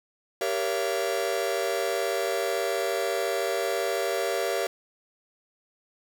45% pulse chord, G diminished seventh, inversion none, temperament just, 392 / 470.4 / 564.5 / 677.4 Hz, G4 / Bb4 / Db5 / Fb5, 0 / +16 / +31 / +47 cents, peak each -31 dBFS, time 0.41-4.67 s, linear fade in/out 2 ms, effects none

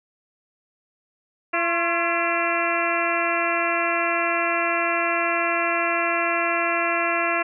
harmonic tone with a mistuned harmonic, 339.1 Hz, E4, 49 cents sharp, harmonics 1 / 2 / 3 / 4 / 5 / 6 / 7 / 8, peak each -30 / -26 / -28 / -28 / -29 / -30 / -28 / -29 dBFS, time 1.53-7.43 s, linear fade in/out 10 ms, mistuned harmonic 3, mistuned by +77 cents, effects none

